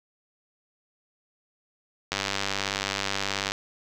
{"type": "click train", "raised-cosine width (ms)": 0.2, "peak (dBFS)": -9, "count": 139, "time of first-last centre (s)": [2.12, 3.52], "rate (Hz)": 98.6, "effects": []}